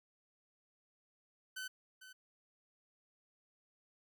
sawtooth tone with echo, 1518 Hz, F#6, 44 cents sharp, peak -38 dBFS, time 1.56-1.68 s, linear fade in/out 10 ms, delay 450 ms, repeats 1, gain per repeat -12 dB, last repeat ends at 2.13 s, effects none

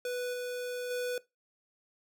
square tone with level steps, 493.9 Hz, B4, in tune, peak -33 / -35 / -32 dBFS, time 0.05-1.18 s, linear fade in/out 2 ms, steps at 0.33 / 0.9 s, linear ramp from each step 10 ms, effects noise-tail reverb RT60 0.2 s tail -19 dB re dry

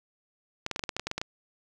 clicks, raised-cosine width 0.2 ms, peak -14 dBFS, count 12, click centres 0.664 / 0.713 / 0.761 / 0.794 / 0.838 / 0.892 / 0.966 / 0.996 / 1.07 / 1.114 / 1.18 / 1.215 s, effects none

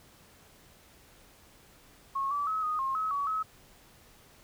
sine tone with pitch steps, 1091 / 1154 / 1284 / 1241 / 1070 / 1282 / 1130 / 1284 Hz, C#6 / D6 / E6 / D#6 / C6 / E6 / C#6 / E6, -28 / -31 / -46 / -5 / +38 / -49 / +33 / -46 cents, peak -28 dBFS, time 2.15-3.43 s, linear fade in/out 10 ms, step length 160 ms, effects pink hiss -58 dBFS RMS until 4.43 s

